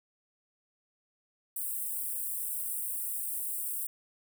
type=high-pass noise; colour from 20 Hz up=white; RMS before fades=-35 dBFS; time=1.56-3.87 s; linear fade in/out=5 ms; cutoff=8100 Hz; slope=96 dB/octave; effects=none